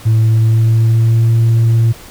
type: tone with pitch glide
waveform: sine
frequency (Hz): 111.2 to 114.52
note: A2 to A#2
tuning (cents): +19 to -30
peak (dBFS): -5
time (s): 0.05-1.93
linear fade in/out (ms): 20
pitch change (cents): +51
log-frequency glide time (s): 0.23-1.32
effects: tanh soft clip ceiling -6 dBFS + pink hiss -36 dBFS RMS until 2.1 s